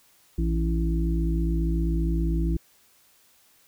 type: harmonic tone with a mistuned harmonic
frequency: 55 Hz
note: A1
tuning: in tune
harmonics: 1 / 3 / 5 / 6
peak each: -23 / -28 / -36 / -31 dBFS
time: 0.38-2.57 s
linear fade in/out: 5 ms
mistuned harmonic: 1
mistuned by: +87 cents
effects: white hiss -60 dBFS RMS until 3.67 s